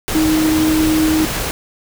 sine tone in noise, 313.3 Hz, D#4, 12 cents sharp, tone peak -12 dBFS, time 0.15-1.25 s, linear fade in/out 0 ms, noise pink, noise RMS -21 dBFS, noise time 0.08-1.51 s, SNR +6 dB, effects none

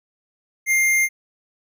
square tone, 2110 Hz, C7, 14 cents sharp, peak -16 dBFS, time 0.66-1.09 s, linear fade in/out 50 ms, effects none

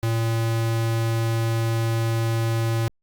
square tone, 114 Hz, A#2, 38 cents flat, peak -21 dBFS, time 0.03-2.88 s, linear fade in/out 0 ms, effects Opus 48 kbps

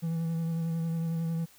triangle tone with vibrato, 164.81 Hz, E3, in tune, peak -26 dBFS, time 0.02-1.46 s, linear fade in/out 20 ms, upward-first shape sine, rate 11 Hz, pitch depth 21 cents each way, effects white hiss -58 dBFS RMS until 1.58 s

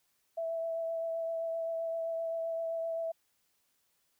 sine tone with vibrato, 659.3 Hz, E5, in tune, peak -32 dBFS, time 0.37-3.12 s, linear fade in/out 10 ms, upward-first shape triangle, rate 7.7 Hz, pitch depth 16 cents each way, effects white hiss -75 dBFS RMS until 4.19 s

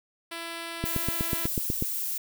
5% pulse tone, 334.5 Hz, E4, 25 cents sharp, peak -23 dBFS, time 0.31-1.47 s, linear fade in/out 10 ms
click train, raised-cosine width 3 ms, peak -15 dBFS, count 9, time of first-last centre 0.84-1.824 s, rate 8.13 Hz
violet noise, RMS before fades -31 dBFS, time 0.85-2.18 s, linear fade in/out 5 ms
effects none

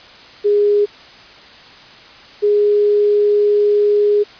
sine tone pair in turn, 412 / 414 Hz, G#4 / G#4, -14 / -5 cents, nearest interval unison, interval 9 cents, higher second, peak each -10 dBFS, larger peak neither, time 0.44-0.86 / 2.42-4.24 s, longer second, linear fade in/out 20 ms, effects white hiss -40 dBFS RMS until 4.39 s + resampled to 11025 Hz

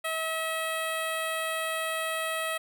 10% pulse tone with notch filter, 644 Hz, E5, 41 cents flat, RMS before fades -31 dBFS, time 0.04-2.58 s, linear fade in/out 10 ms, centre 5000 Hz, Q 1.2, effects none

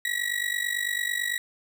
35% pulse tone with amplitude modulation, 1924 Hz, B6, 46 cents flat, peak -21 dBFS, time 0.05-1.38 s, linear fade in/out 2 ms, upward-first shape sine, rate 49 Hz, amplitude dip 80%, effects none

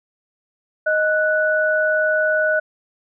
sine tone pair together, 622.3 / 1480 Hz, D#5 / F#6, 0 / 0 cents, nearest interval octave + minor third, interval 1500 cents, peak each -18 dBFS, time 0.86-2.6 s, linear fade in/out 10 ms, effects none

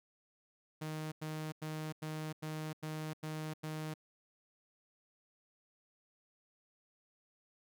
sawtooth tone bursts, 155.56 Hz, D#3, in tune, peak -35 dBFS, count 8, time 0.81-3.941 s, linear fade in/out 10 ms, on 310 ms, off 93 ms, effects none

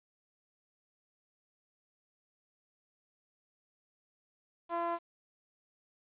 5% pulse tone with low-pass filter, 340.6 Hz, F4, 43 cents flat, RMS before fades -34 dBFS, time 4.69-4.99 s, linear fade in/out 50 ms, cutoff 890 Hz, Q 3.2, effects resampled to 8000 Hz + 10-bit

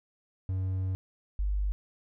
triangle / sine tone pair in turn, 94 / 49.79 Hz, F#2 / G1, +28 / +28 cents, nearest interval major seventh, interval 1100 cents, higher first, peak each -26 dBFS, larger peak neither, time 0.49-0.95 / 1.39-1.72 s, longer first, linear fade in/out 0 ms, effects none

